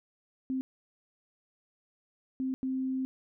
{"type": "tone bursts at uneven times", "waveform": "sine", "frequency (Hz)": 261.6, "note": "C4", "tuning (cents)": 0, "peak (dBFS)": -29, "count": 3, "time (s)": [[0.5, 0.61], [2.4, 2.54], [2.63, 3.05]], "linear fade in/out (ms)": 0, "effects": []}